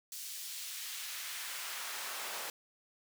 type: noise with high-pass filter sweep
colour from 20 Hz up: pink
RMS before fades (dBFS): -42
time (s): 0.12-2.5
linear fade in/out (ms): 2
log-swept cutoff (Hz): 5000 to 660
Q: 0.79
effects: none